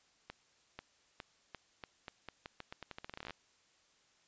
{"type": "accelerating click train", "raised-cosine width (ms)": 0.3, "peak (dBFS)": -28, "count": 24, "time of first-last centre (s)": [0.3, 3.307], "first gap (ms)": 490, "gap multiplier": 0.84, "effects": ["white hiss -70 dBFS RMS until 4.27 s", "resampled to 16000 Hz"]}